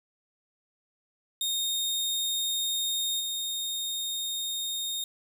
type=tone with level steps; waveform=sawtooth; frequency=3692 Hz; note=A#7; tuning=17 cents flat; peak=-24 / -27 dBFS; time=1.41-5.04 s; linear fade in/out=2 ms; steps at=3.19 s; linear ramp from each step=20 ms; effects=9-bit